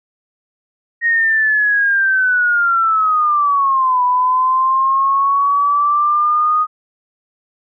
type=linear two-way sweep; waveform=sine; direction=down then up; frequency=1876 to 987.8 to 1245 Hz; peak=-11 dBFS; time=1.01-6.67 s; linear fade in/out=50 ms; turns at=4.03 s; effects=none